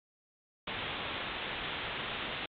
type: low-pass noise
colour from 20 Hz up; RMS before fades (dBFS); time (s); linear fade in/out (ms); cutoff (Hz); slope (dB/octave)
white; -38; 0.67-2.46; 5; 3700; 96
effects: MP3 48 kbps